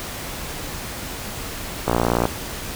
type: click train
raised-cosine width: 1 ms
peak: -4 dBFS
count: 23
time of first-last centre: 1.88-2.254 s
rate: 58.8 Hz
effects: pink hiss -31 dBFS RMS until 2.75 s